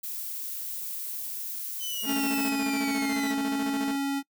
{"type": "noise", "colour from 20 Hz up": "violet", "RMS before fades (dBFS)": -35, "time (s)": [0.03, 2.5], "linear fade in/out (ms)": 10}
{"type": "linear sweep", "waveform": "sawtooth", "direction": "down", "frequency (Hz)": [3060, 1926], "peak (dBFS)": -30, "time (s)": [1.79, 3.35], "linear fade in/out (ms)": 50}
{"type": "tone with tremolo", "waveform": "sawtooth", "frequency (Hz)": 220, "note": "A3", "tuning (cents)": 0, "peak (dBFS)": -28, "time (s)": [2.02, 3.97], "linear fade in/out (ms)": 50, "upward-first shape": "square", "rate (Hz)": 14, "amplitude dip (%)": 65}
{"type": "tone", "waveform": "square", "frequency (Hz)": 277.6, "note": "C#4", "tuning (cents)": 3, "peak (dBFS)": -27, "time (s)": [2.05, 4.23], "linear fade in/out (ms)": 50}
{"effects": ["noise-tail reverb RT60 0.1 s tail -22 dB re dry"]}